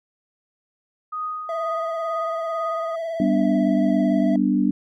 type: tone with tremolo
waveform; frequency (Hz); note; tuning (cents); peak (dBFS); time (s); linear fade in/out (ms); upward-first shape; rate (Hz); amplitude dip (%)
sine; 1244.5; D#6; 0; -24; 1.12-2.96; 10; triangle; 2.1; 55
type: tone with vibrato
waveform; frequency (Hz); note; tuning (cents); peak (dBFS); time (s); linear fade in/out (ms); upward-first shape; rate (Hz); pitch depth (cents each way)
triangle; 659.3; E5; 0; -23; 1.49-4.36; 2; triangle; 18; 39
type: chord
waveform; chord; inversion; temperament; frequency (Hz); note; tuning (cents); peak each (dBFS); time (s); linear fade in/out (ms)
sine; G major; none; equal; 196 / 246.9 / 293.7; G3 / B3 / D4; 0 / 0 / 0; -21; 3.2-4.71; 2
effects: none